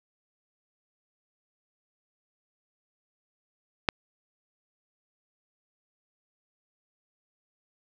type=click; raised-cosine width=0.3 ms; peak=-5 dBFS; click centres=3.888 s; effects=none